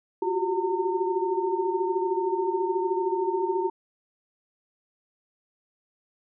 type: tone cluster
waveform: sine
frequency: 354.6 / 373.5 / 387.2 / 911 Hz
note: F4 / F#4 / G4 / A#5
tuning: +26 / +16 / -21 / -40 cents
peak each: -29 dBFS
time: 0.22-3.7 s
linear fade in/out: 5 ms
effects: none